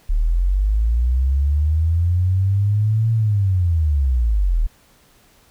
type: linear two-way sweep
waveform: sine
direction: up then down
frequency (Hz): 36.04 to 113.8 to 36.04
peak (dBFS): -14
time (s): 0.09-4.67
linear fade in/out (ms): 10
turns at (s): 3.13
effects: pink hiss -54 dBFS RMS until 5.5 s